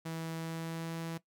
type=tone with pitch glide; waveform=sawtooth; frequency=163.1 to 164.9 Hz; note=E3 to E3; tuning=-18 to +1 cents; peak=-33 dBFS; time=0.05-1.18 s; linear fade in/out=10 ms; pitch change=+19 cents; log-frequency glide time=0.35-0.95 s; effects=noise-tail reverb RT60 0.1 s tail -17 dB re dry